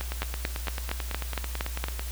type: two click trains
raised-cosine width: 0.3 ms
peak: -16 / -12 dBFS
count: 19 / 8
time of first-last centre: 0.01-1.995 / 0.22-1.84 s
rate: 9.07 / 4.32 Hz
effects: added 60 Hz sine -32 dBFS peak until 2.11 s + white hiss -42 dBFS RMS until 2.11 s